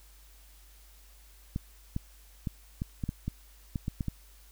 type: clicks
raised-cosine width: 5 ms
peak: -19 dBFS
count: 11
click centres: 1.561 / 1.964 / 2.472 / 2.819 / 3.038 / 3.091 / 3.28 / 3.758 / 3.881 / 4.008 / 4.083 s
effects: added 50 Hz sine -54 dBFS peak until 4.51 s + white hiss -60 dBFS RMS until 4.51 s